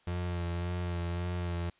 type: tone with vibrato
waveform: 35% pulse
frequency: 87.31 Hz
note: F2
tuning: in tune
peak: -30 dBFS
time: 0.07-1.7 s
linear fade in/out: 5 ms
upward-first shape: sine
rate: 1.8 Hz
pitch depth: 28 cents each way
effects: white hiss -66 dBFS RMS until 1.79 s + resampled to 8000 Hz